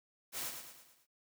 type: noise with echo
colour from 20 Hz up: white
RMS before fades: -40 dBFS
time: 0.32-0.52 s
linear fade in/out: 50 ms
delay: 110 ms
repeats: 5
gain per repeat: -6 dB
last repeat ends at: 1.07 s
effects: noise-tail reverb RT60 0.1 s tail -19 dB re dry + high-pass 100 Hz 12 dB/octave